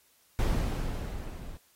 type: noise with level ramp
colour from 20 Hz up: brown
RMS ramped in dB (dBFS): -25 to -43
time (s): 0.39-1.57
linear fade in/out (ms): 0
effects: white hiss -65 dBFS RMS until 1.75 s + AAC 48 kbps